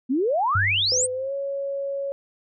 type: exponential sweep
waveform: sine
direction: up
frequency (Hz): 239.6 to 8870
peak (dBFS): -19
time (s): 0.09-1.07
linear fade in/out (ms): 20
type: tone with exponential decay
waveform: sine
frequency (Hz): 98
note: G2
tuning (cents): 0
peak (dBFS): -20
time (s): 0.55-1.29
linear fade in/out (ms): 5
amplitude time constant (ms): 160
type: tone with pitch glide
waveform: sine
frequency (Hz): 506 to 555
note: B4 to C#5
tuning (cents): +42 to +2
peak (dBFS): -25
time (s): 0.92-2.12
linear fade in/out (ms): 0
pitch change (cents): +160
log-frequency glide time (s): 1.12-1.33
effects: none